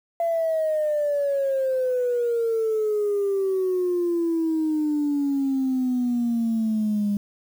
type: exponential sweep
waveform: sine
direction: down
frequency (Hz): 680 to 202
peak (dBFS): -19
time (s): 0.2-7.17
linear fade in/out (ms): 2
effects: tanh soft clip ceiling -17 dBFS + 8-bit